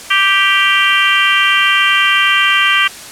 harmonic tone with a mistuned harmonic, 392 Hz, G4, in tune, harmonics 3 / 4 / 5 / 6 / 7 / 8, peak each -16 / -16 / -16 / -16 / -16 / -16 dBFS, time 0.1-2.88 s, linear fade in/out 10 ms, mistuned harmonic 7, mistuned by +16 cents, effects white hiss -31 dBFS RMS until 3.11 s + low-pass 10000 Hz 12 dB/octave

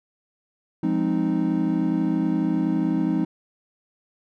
triangle chord, F minor seventh, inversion none, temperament equal with one note detuned, 174.61 / 206.7 / 261.6 / 311.1 Hz, F3 / Ab3 / C4 / Eb4, 0 / -8 / 0 / 0 cents, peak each -24 / -25 / -24 / -22 dBFS, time 0.83-3.25 s, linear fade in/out 5 ms, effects none

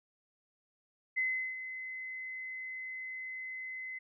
sine tone with ADSR envelope, 2042 Hz, C7, 43 cents flat, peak -28 dBFS, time 1.16-3.99 s, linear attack 21 ms, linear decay 370 ms, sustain -11 dB, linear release 12 ms, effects none

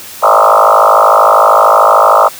sine tone with frequency modulation, 932.3 Hz, A#5, in tune, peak -3 dBFS, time 0.22-2.29 s, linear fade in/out 20 ms, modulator 53.2 Hz, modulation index 7.2, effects white hiss -29 dBFS RMS until 2.39 s + high-pass 60 Hz 12 dB/octave

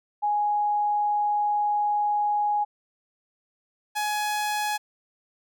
sine / sawtooth tone pair in turn, 831 / 840.2 Hz, G#5 / G#5, +1 / +20 cents, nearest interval unison, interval 19 cents, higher second, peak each -21 dBFS, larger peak neither, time 0.22-2.65 / 3.95-4.78 s, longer first, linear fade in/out 20 ms, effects none

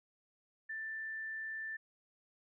sine tone, 1771 Hz, A6, 11 cents sharp, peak -39 dBFS, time 0.69-1.77 s, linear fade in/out 10 ms, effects none

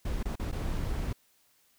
brown noise with dropouts, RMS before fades -32 dBFS, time 0.05-1.13 s, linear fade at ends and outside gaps 5 ms, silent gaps 0.23-0.254 / 0.357-0.395 / 0.516-0.525 s, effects white hiss -67 dBFS RMS until 1.78 s

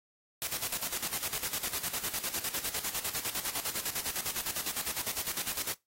white noise with tremolo, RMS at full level -33 dBFS, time 0.42-5.74 s, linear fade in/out 0 ms, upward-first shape square, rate 9.9 Hz, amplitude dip 70%, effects noise-tail reverb RT60 0.2 s tail -22 dB re dry + AAC 48 kbps

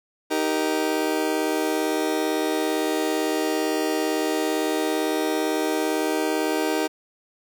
30% pulse chord, Eb major, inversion none, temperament just, 311.1 / 388.9 / 466.7 Hz, Eb4 / G4 / Bb4, 0 / -14 / +2 cents, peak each -22 / -24 / -25 dBFS, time 0.3-6.88 s, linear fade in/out 20 ms, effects none

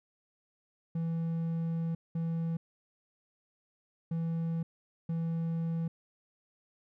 triangle tone bursts at uneven times, 165.2 Hz, E3, 4 cents sharp, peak -28 dBFS, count 4, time 0.95-1.95 / 2.15-2.57 / 4.11-4.63 / 5.09-5.88 s, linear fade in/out 5 ms, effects none

